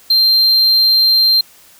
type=tone; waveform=triangle; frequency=4161 Hz; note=C8; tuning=10 cents flat; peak=-7 dBFS; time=0.1-1.41 s; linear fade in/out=5 ms; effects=white hiss -45 dBFS RMS until 1.79 s